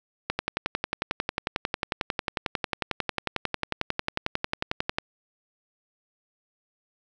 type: click train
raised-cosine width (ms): 0.3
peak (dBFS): -9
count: 53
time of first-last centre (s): 0.3-4.985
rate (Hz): 11.1
effects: none